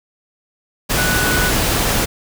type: tone in noise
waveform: sine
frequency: 1480 Hz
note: F#6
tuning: in tune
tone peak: -19 dBFS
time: 0.97-1.51 s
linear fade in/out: 20 ms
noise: pink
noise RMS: -17 dBFS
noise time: 0.89-2.06 s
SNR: -5 dB
effects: none